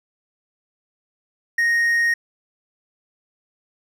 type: tone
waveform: triangle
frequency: 1864.7 Hz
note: A#6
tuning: in tune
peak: -14 dBFS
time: 1.58-2.14 s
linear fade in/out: 5 ms
effects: none